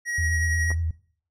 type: tone with tremolo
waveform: square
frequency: 1901 Hz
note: A#6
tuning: 33 cents sharp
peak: -25 dBFS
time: 0.05-0.75 s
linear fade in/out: 50 ms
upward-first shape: sine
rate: 11 Hz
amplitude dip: 30%
type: tone with vibrato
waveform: sine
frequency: 82.41 Hz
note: E2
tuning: in tune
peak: -23 dBFS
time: 0.18-0.91 s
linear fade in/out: 5 ms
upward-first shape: sine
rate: 8.4 Hz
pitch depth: 50 cents each way
type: clicks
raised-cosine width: 1 ms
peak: -23 dBFS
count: 2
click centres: 0.705 / 0.715 s
effects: noise-tail reverb RT60 0.5 s tail -19 dB re dry + low-pass 9000 Hz 12 dB/octave